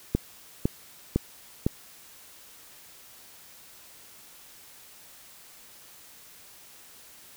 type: click train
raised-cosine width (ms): 3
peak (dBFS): -9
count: 4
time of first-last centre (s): 0.15-1.665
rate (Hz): 1.98
effects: white hiss -51 dBFS RMS until 7.36 s